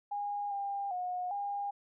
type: tone with pitch steps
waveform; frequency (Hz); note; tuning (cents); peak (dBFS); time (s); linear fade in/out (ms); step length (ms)
sine; 817 / 800 / 724 / 808; G#5 / G5 / F#5 / G#5; -29 / +35 / -38 / -48; -33; 0.11-1.71; 10; 400
effects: none